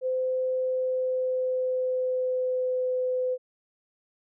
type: tone with pitch glide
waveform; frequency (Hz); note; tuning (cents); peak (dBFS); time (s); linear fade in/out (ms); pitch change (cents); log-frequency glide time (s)
sine; 514 to 507.2; C5 to B4; -31 to +46; -24; 0.01-3.38; 50; -23; 0.54-2.95
effects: none